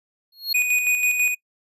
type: tone with exponential growth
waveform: square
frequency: 4300 Hz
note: C8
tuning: 47 cents sharp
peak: -18 dBFS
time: 0.32-0.53 s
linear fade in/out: 5 ms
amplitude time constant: 44 ms
type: tone with tremolo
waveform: square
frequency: 2478 Hz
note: D#7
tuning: 8 cents flat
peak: -17 dBFS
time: 0.54-1.35 s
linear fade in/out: 10 ms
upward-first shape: square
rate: 6.1 Hz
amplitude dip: 45%
effects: noise-tail reverb RT60 0.1 s tail -24 dB re dry + resampled to 32000 Hz